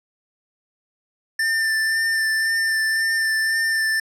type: tone with vibrato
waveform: square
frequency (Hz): 1785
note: A6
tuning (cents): +24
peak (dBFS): -19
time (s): 1.39-4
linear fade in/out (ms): 5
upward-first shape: sine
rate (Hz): 1.9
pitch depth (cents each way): 17
effects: low-pass 11000 Hz 12 dB/octave